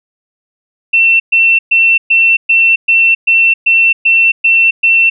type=tone bursts; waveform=sine; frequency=2696 Hz; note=E7; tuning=38 cents sharp; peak=-5 dBFS; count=11; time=0.93-5.1 s; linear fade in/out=10 ms; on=270 ms; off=120 ms; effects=none